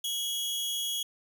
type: tone pair together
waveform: sawtooth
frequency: 2954 / 3316 Hz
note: F#7 / G#7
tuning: -3 / -3 cents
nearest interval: major second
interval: 200 cents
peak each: -39 / -27 dBFS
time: 0.04-1.03 s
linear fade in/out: 5 ms
effects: none